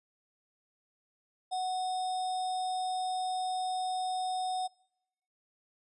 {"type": "tone with sample-and-hold", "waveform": "sine", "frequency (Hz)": 740, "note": "F#5", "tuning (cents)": 0, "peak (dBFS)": -30, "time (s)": [1.51, 4.68], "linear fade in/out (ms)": 20, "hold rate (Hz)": 4410, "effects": ["noise-tail reverb RT60 0.9 s tail -26 dB re dry", "resampled to 24000 Hz"]}